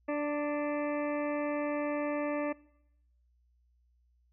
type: harmonic tone with a mistuned harmonic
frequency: 293.5 Hz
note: D4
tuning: 1 cent flat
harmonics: 1 / 2 / 3 / 4 / 6 / 7 / 8 / 9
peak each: -33 / -33 / -43 / -42 / -45 / -47 / -49 / -51 dBFS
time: 0.08-2.53 s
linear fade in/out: 10 ms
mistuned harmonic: 3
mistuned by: +20 cents
effects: noise-tail reverb RT60 0.8 s tail -22 dB re dry + added 60 Hz sine -66 dBFS peak until 4.32 s